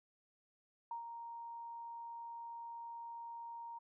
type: tone with ADSR envelope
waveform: sine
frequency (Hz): 932.3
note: A#5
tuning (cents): 0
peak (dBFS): -39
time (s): 0.91-3.79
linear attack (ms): 3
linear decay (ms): 110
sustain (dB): -6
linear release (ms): 13
effects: none